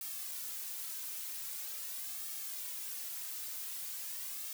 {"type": "noise with flanger", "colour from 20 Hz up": "blue", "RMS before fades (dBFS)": -42, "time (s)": [0.01, 4.53], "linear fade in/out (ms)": 2, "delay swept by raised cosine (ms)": [2, 3.6], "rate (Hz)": 0.44, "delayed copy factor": -0.9, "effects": []}